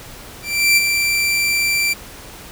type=tone with ADSR envelope; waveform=sawtooth; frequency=2349 Hz; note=D7; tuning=in tune; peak=-6 dBFS; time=0.42-1.94 s; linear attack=350 ms; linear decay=24 ms; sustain=-6 dB; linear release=17 ms; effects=pink hiss -37 dBFS RMS until 2.51 s